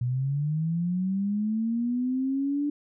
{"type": "linear sweep", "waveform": "sine", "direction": "up", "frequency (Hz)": [120, 293.7], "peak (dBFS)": -24, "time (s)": [0.01, 2.7], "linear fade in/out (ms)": 5, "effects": []}